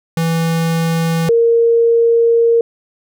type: tone pair in turn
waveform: square / sine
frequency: 164.81 / 464 Hz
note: E3 / A#4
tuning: 0 / -8 cents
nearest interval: octave + tritone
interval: 1792 cents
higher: second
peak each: -14 / -8 dBFS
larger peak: second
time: 0.17-1.29 / 1.29-2.61 s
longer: second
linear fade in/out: 2 ms
effects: none